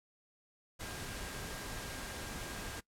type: tone in noise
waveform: sine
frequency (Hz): 1610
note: G6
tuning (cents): +46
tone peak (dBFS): -53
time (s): 0.79-2.81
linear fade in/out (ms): 20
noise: pink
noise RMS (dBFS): -43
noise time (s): 0.79-2.81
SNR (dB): -13
effects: noise-tail reverb RT60 0.1 s tail -20 dB re dry + low-pass 12000 Hz 12 dB/octave